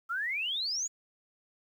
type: exponential sweep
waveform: sine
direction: up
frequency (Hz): 1307 to 7040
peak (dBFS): -30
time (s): 0.09-0.88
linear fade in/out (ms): 20
effects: 10-bit